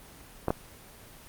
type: clicks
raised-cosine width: 1 ms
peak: -11 dBFS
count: 2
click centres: 0.483 / 0.505 s
effects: pink hiss -50 dBFS RMS until 1.28 s + Opus 24 kbps